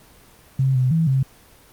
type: tone with pitch steps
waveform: sine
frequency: 133.3 / 127.9 / 162.9 / 133.4 Hz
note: C3 / C3 / E3 / C3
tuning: +33 / -39 / -20 / +34 cents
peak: -15 dBFS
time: 0.59-1.23 s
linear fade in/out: 5 ms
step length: 160 ms
effects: pink hiss -50 dBFS RMS until 1.72 s + Opus 24 kbps